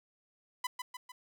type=tone with echo; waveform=sawtooth; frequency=1000 Hz; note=B5; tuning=21 cents sharp; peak=-28 dBFS; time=0.64-0.67 s; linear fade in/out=5 ms; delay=150 ms; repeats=3; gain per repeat=-5 dB; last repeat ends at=1.12 s; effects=none